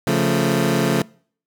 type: chord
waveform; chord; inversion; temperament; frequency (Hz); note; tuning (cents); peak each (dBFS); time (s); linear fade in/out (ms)
20% pulse; Db augmented; none; equal with one note detuned; 138.59 / 174.61 / 221.5; Db3 / F3 / A3; 0 / 0 / +12; -16; 0.07-1.02; 2
effects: noise-tail reverb RT60 0.5 s tail -24 dB re dry